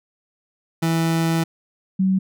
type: tone pair in turn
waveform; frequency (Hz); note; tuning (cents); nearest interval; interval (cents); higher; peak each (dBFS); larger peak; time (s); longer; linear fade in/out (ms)
30% pulse / sine; 164.3 / 189.61; E3 / F#3; -5 / +43; major second; 248; second; -15; neither; 0.82-1.44 / 1.99-2.19; first; 10
effects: none